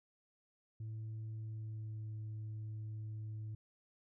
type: tone with pitch glide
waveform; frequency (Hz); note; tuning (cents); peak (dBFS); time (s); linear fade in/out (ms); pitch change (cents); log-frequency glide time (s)
sine; 110 to 108.24; A2 to A2; 0 to -28; -39; 0.8-3.55; 5; -28; 1.33-2.14
effects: tanh soft clip ceiling -40 dBFS